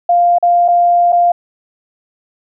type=tone with dropouts; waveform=sine; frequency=698.5 Hz; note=F5; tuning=in tune; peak=-7 dBFS; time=0.09-1.32 s; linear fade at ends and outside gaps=5 ms; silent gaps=0.385-0.426 / 0.681-0.684 / 1.123-1.127 s; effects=none